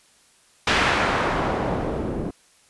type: noise with low-pass filter sweep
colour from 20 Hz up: white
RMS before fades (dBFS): -23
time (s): 0.67-2.31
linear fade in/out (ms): 5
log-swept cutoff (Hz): 2600 to 300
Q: 0.87
effects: white hiss -57 dBFS RMS until 2.69 s + resampled to 24000 Hz